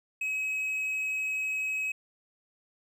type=tone; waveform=triangle; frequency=2552 Hz; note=D#7; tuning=43 cents sharp; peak=-27 dBFS; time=0.21-1.92 s; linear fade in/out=5 ms; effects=none